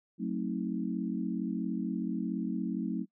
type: chord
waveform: sine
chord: F# diminished seventh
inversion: none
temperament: just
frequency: 185 / 222 / 266.4 / 319.7 Hz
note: F#3 / A3 / C4 / Eb4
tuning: 0 / +16 / +31 / +47 cents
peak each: -35 / -35 / -37 / -38 dBFS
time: 0.18-3.06 s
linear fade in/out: 50 ms
effects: noise-tail reverb RT60 0.1 s tail -25 dB re dry